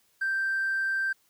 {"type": "tone", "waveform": "triangle", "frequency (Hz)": 1568, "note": "G6", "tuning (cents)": 0, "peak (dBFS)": -22, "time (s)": [0.21, 1.13], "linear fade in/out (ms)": 10, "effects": ["tanh soft clip ceiling -22 dBFS", "white hiss -67 dBFS RMS until 1.29 s"]}